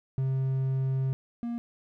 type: tone pair in turn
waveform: triangle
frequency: 132.8 / 235.9 Hz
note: C3 / A#3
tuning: +26 / +21 cents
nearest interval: minor seventh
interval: 995 cents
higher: second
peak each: -23 / -28 dBFS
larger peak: first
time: 0.18-1.13 / 1.43-1.58 s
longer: first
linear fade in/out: 0 ms
effects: none